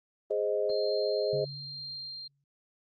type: chord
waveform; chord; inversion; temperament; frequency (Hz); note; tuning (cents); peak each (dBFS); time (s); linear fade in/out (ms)
sine; Ab major; none; equal; 415.3 / 523.3 / 622.3; Ab4 / C5 / Eb5; 0 / 0 / 0; -30 / -32 / -31; 0.3-1.45; 10
type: tone with tremolo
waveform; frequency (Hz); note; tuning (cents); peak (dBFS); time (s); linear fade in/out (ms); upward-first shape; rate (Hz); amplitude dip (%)
sine; 4186; C8; 0; -37; 0.69-2.28; 10; triangle; 1; 45
type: tone with exponential decay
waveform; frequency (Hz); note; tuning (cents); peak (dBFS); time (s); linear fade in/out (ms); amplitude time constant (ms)
sine; 140.1; C#3; +19; -34; 1.33-2.44; 2; 240
effects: Opus 24 kbps